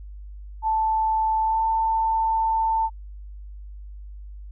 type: tone with pitch glide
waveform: sine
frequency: 880 to 892.3 Hz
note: A5 to A5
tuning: 0 to +24 cents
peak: -19 dBFS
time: 0.62-2.9 s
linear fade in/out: 50 ms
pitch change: +24 cents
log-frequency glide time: 1.42-1.62 s
effects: added 50 Hz sine -36 dBFS peak until 4.51 s